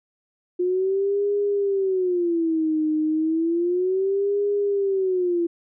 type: tone with vibrato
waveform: sine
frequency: 354.9 Hz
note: F4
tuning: 28 cents sharp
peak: -19 dBFS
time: 0.59-5.47 s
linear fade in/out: 10 ms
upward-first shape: sine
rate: 0.32 Hz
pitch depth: 240 cents each way
effects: none